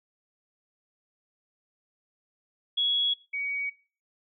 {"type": "tone pair in turn", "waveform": "sine", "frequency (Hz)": [3347, 2255], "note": ["G#7", "C#7"], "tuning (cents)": [13, 29], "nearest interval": "perfect fifth", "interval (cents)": 684, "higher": "first", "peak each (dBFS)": [-23, -29], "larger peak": "first", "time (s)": [[2.77, 3.14], [3.33, 3.7]], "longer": "neither", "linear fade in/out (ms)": 10, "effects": ["noise-tail reverb RT60 0.4 s tail -20 dB re dry"]}